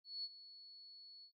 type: tone with ADSR envelope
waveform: sine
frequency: 4400 Hz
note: C#8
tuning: 14 cents flat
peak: -40 dBFS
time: 0.04-1.32 s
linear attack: 200 ms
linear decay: 41 ms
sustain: -15 dB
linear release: 84 ms
effects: noise-tail reverb RT60 0.1 s tail -17 dB re dry